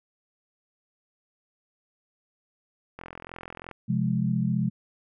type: click train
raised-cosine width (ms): 0.5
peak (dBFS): -24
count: 32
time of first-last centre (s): 2.99-3.713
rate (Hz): 42.9
type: chord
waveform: sine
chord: F minor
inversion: second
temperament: just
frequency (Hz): 130.96 / 174.61 / 209.5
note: C3 / F3 / Ab3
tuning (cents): +2 / 0 / +15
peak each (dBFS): -27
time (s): 3.88-4.7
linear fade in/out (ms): 20
effects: none